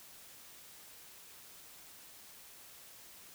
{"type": "silence", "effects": ["white hiss -55 dBFS RMS until 3.34 s"]}